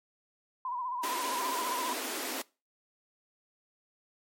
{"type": "tone with vibrato", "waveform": "sine", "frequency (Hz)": 994, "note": "B5", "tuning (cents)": 11, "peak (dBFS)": -32, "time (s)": [0.65, 1.93], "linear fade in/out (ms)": 2, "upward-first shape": "sine", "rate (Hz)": 15, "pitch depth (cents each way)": 77}
{"type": "high-pass noise", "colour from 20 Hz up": "pink", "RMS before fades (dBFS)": -36, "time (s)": [1.03, 2.42], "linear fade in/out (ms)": 5, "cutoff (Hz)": 240, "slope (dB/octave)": 96}
{"effects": ["noise-tail reverb RT60 0.3 s tail -23 dB re dry", "MP3 64 kbps"]}